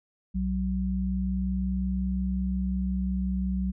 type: tone pair together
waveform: sine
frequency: 62.9 / 188.49 Hz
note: B1 / F#3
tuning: +32 / +32 cents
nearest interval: octave + perfect fifth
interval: 1900 cents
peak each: -29 / -27 dBFS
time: 0.34-3.72 s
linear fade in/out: 20 ms
effects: none